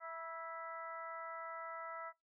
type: harmonic tone with a mistuned harmonic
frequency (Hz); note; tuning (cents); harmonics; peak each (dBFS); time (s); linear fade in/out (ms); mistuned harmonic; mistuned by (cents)
329.6; E4; 0; 2 / 3 / 4 / 5 / 6; -49 / -52 / -46 / -59 / -53; 0-2.13; 50; 3; -22
effects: noise-tail reverb RT60 0.2 s tail -24 dB re dry